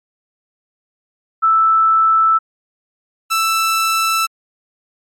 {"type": "tone pair in turn", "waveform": ["sine", "sawtooth"], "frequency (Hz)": [1318.5, 1324.1], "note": ["E6", "E6"], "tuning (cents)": [0, 7], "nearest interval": "unison", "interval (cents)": 7, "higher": "second", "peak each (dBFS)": [-9, -10], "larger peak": "first", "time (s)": [[1.42, 2.39], [3.3, 4.27]], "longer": "neither", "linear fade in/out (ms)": 20, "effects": ["MP3 64 kbps"]}